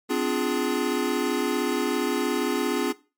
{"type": "chord", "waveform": "square", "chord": "D half-diminished seventh", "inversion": "third", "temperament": "equal with one note detuned", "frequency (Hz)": [256.4, 293.7, 349.2, 415.3], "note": ["C4", "D4", "F4", "Ab4"], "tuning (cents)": [-35, 0, 0, 0], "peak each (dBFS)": -29, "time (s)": [0.09, 2.93], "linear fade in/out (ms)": 20, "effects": ["noise-tail reverb RT60 0.3 s tail -18 dB re dry", "MP3 96 kbps"]}